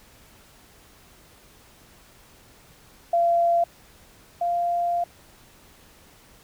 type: tone pair in turn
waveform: sine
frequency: 685 / 694.6 Hz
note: F5 / F5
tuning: -34 / -10 cents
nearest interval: unison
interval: 24 cents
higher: second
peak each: -17 / -21 dBFS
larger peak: first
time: 3.13-3.64 / 4.41-5.04 s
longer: second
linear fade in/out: 5 ms
effects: pink hiss -53 dBFS RMS until 6.43 s